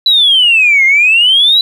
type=exponential two-way sweep; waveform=sine; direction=down then up; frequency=3995 to 2093 to 3995 Hz; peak=-4 dBFS; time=0.06-1.61 s; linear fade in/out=2 ms; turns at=0.85 s; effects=tanh soft clip ceiling 0 dBFS + 7-bit